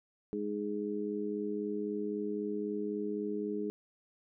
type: harmonic tone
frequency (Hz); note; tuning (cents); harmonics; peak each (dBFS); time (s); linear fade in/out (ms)
103.83; G#2; 0; 2 / 3 / 4; -38 / -38 / -36; 0.33-3.7; 0
effects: none